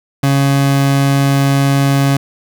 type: tone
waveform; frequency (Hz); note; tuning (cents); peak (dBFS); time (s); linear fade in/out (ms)
30% pulse; 138.59; C#3; 0; -7; 0.23-2.17; 5
effects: none